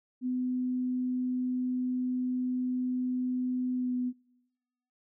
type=tone with pitch glide; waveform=sine; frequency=252.2 to 249.3 Hz; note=B3 to B3; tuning=+36 to +16 cents; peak=-28 dBFS; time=0.21-4.13 s; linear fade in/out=50 ms; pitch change=-20 cents; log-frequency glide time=3.74-3.95 s; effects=noise-tail reverb RT60 1.0 s tail -24 dB re dry